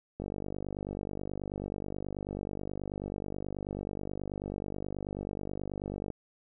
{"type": "click train", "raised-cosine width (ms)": 2, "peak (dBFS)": -23, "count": 292, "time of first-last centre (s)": [0.2, 6.103], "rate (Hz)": 49.3, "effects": []}